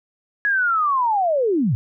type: linear sweep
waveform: sine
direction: down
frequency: 1688 to 98 Hz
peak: -16 dBFS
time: 0.45-1.75 s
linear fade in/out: 0 ms
effects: none